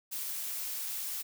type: noise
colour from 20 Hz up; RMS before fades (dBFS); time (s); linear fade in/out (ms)
blue; -37; 0.11-1.23; 20
effects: none